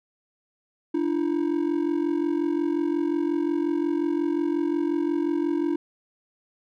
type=ring-modulated tone; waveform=triangle; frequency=317.1 Hz; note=D#4; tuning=33 cents sharp; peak=-17 dBFS; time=0.94-5.76 s; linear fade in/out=5 ms; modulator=22.8 Hz; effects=none